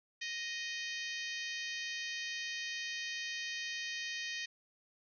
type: harmonic tone with a mistuned harmonic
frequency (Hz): 622.3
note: D#5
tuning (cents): 0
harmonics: 3 / 4 / 5 / 6 / 7 / 8 / 9 / 10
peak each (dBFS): -42 / -44 / -46 / -48 / -49 / -50 / -51 / -52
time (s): 0.21-4.46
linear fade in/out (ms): 10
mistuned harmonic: 8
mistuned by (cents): -33
effects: none